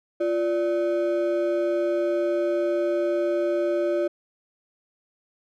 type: ring-modulated tone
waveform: triangle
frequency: 466.2 Hz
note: A#4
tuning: in tune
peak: -16 dBFS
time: 0.2-4.08 s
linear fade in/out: 10 ms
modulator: 119 Hz
effects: none